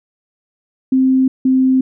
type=tone pair in turn; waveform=sine; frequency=261.6 / 260.7 Hz; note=C4 / C4; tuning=0 / -6 cents; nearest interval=unison; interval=6 cents; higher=first; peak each=-9 dBFS; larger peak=neither; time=0.92-1.28 / 1.45-1.81 s; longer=neither; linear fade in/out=5 ms; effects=none